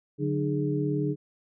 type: tone cluster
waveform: sine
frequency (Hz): 145.9 / 184 / 301.3 / 415.6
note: D3 / F#3 / D4 / G#4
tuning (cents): -11 / -9 / +44 / +1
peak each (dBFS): -28 / -36 / -29 / -31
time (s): 0.18-1.16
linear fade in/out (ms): 50
effects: none